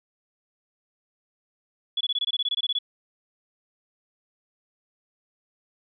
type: tone bursts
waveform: sine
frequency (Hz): 3400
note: G#7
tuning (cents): +40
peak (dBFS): -22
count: 14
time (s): 1.97-2.788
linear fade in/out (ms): 5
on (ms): 38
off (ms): 22
effects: none